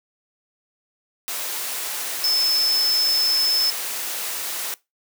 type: tone in noise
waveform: sine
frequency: 5250 Hz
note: E8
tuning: 8 cents flat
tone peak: -17 dBFS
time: 2.24-3.7 s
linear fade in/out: 0 ms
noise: white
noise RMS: -28 dBFS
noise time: 1.28-4.74 s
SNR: +8 dB
effects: noise-tail reverb RT60 0.2 s tail -20 dB re dry + high-pass 400 Hz 12 dB/octave